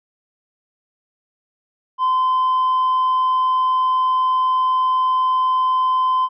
sine tone with tanh clipping, 1028 Hz, C6, 31 cents flat, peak -15 dBFS, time 1.98-6.29 s, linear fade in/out 50 ms, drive 1 dB, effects none

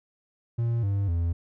triangle tone with pitch steps, 117 / 99.53 / 84.67 Hz, A#2 / G2 / E2, +7 / +27 / +47 cents, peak -21 dBFS, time 0.58-1.33 s, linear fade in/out 10 ms, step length 250 ms, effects none

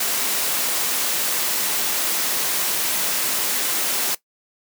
white noise, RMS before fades -22 dBFS, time 0-4.15 s, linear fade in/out 5 ms, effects noise-tail reverb RT60 0.1 s tail -18 dB re dry + high-pass 200 Hz 12 dB/octave

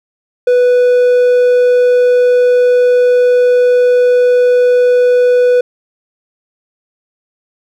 triangle tone, 493.9 Hz, B4, in tune, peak -4 dBFS, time 0.47-5.61 s, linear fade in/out 5 ms, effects none

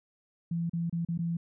sine tone with dropouts, 168.7 Hz, E3, 40 cents sharp, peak -28 dBFS, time 0.51-1.37 s, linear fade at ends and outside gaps 5 ms, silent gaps 0.696-0.733 / 0.897-0.926 / 1.05-1.086 / 1.177-1.189 s, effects none

